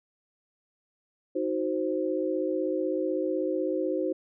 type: chord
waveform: sine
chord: C diminished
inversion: first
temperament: equal with one note detuned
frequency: 314 / 370 / 523.3 Hz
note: Eb4 / Gb4 / C5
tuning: +16 / 0 / 0 cents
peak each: -30 dBFS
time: 1.35-4.13 s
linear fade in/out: 10 ms
effects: none